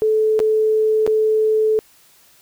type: tone with dropouts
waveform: sine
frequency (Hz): 434.7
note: A4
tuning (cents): -21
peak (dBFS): -13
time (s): 0.02-1.79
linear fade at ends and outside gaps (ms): 0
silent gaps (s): 0.392-0.401 / 1.065-1.076
effects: white hiss -52 dBFS RMS until 2.41 s